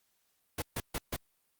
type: noise bursts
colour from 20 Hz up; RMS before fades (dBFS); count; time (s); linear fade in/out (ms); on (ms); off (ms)
pink; -34; 4; 0.58-1.164; 5; 41; 140
effects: white hiss -75 dBFS RMS until 1.59 s + Opus 48 kbps